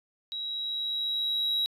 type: tone with level ramp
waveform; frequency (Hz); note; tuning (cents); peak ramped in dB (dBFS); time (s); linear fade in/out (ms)
sine; 3862; B7; -39; -32 to -22; 0.32-1.66; 0
effects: tanh soft clip ceiling -23 dBFS